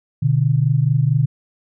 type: tone pair together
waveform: sine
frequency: 123.8 / 148.24 Hz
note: B2 / D3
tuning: +5 / +17 cents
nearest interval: minor third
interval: 312 cents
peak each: -16 dBFS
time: 0.22-1.26 s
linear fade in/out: 10 ms
effects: none